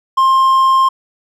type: tone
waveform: triangle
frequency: 1059 Hz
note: C6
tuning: 21 cents sharp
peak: -6 dBFS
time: 0.17-0.89 s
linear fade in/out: 10 ms
effects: none